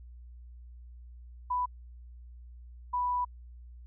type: tone pair in turn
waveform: sine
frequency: 992 / 986.8 Hz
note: B5 / B5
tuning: +7 / -2 cents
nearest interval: unison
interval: 9 cents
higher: first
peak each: -27 dBFS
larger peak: neither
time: 1.5-1.66 / 2.93-3.25 s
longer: second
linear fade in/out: 10 ms
effects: added 60 Hz sine -46 dBFS peak until 3.86 s